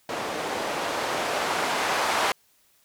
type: noise with low-pass filter sweep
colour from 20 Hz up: violet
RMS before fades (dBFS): -27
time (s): 0.09-2.32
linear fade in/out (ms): 2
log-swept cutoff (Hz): 500 to 880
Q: 0.95
effects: white hiss -63 dBFS RMS until 2.84 s